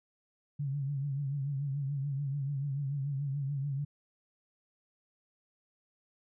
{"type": "tone with vibrato", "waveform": "sine", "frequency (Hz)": 139.8, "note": "C#3", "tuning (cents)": 15, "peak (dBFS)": -31, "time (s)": [0.59, 3.85], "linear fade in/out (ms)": 10, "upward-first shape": "triangle", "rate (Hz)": 6.9, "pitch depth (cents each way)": 91, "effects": []}